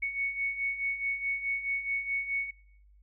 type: beating tone pair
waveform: sine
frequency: 2217 / 2221.7 Hz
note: C#7 / C#7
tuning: 0 / +3 cents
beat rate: 4.7 Hz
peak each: -36 / -31 dBFS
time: 0.02-2.51 s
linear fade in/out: 10 ms
effects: noise-tail reverb RT60 0.8 s tail -25 dB re dry + added 50 Hz sine -56 dBFS peak until 3.02 s